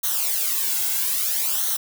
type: noise with flanger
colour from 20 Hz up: blue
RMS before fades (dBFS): -23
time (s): 0.03-1.77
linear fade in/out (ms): 10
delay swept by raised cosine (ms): 0.4 to 1.7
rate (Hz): 0.61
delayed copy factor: -0.75
effects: none